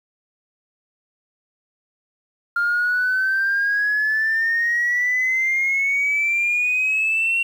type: exponential sweep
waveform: sine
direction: up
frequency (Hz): 1396.9 to 2747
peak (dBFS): -16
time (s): 2.56-7.43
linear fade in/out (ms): 5
effects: tanh soft clip ceiling -13 dBFS + 8-bit